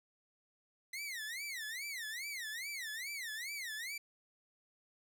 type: tone with vibrato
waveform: sawtooth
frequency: 1997 Hz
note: B6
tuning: 19 cents sharp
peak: -37 dBFS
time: 0.93-3.98 s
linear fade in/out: 5 ms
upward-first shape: sine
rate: 2.4 Hz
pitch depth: 270 cents each way
effects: none